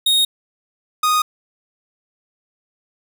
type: tone pair in turn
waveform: 45% pulse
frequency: 3729 / 1240.5 Hz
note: A#7 / D#6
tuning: 0 / -6 cents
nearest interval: octave + perfect fifth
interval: 1906 cents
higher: first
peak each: -13 / -14 dBFS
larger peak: first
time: 0.06-0.25 / 1.03-1.22 s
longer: neither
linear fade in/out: 5 ms
effects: none